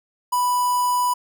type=tone with notch filter; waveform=square; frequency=987.8 Hz; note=B5; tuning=in tune; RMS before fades=-20 dBFS; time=0.32-1.14 s; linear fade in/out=10 ms; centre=3400 Hz; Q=0.81; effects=none